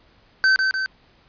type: tone with echo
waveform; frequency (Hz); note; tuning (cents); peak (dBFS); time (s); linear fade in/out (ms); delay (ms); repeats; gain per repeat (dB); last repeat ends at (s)
square; 1539; G6; -32; -14; 0.44-0.56; 0; 150; 2; -4; 0.86
effects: pink hiss -56 dBFS RMS until 1.28 s + resampled to 11025 Hz